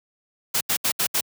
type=noise bursts at uneven times; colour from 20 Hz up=white; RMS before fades=-22 dBFS; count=5; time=0.54-0.61 / 0.69-0.77 / 0.84-0.92 / 0.99-1.07 / 1.14-1.21 s; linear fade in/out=10 ms; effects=high-pass 100 Hz 12 dB/octave